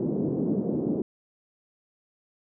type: band-pass noise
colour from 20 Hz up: pink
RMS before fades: -27 dBFS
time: 0-1.02 s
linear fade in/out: 2 ms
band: 170 to 420 Hz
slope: 24 dB/octave
effects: none